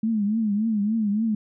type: tone with vibrato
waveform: sine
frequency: 214 Hz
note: A3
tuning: 48 cents flat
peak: -20 dBFS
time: 0.03-1.35 s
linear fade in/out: 5 ms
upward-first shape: triangle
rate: 3.5 Hz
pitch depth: 130 cents each way
effects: none